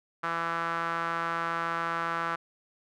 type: tone with band-pass filter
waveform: sawtooth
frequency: 167.2 Hz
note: E3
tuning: 25 cents sharp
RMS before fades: -31 dBFS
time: 0.23-2.36 s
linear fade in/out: 10 ms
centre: 1300 Hz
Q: 3.4
effects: none